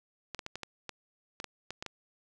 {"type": "clicks", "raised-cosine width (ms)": 0.2, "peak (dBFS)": -21, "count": 11, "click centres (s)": [0.347, 0.392, 0.464, 0.556, 0.633, 0.893, 1.401, 1.443, 1.706, 1.825, 1.863], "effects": []}